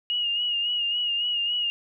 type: tone with vibrato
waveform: sine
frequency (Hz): 2867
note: F7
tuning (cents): +45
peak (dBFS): -23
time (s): 0.1-1.7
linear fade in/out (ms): 0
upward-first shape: sine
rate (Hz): 3.6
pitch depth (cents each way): 42
effects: none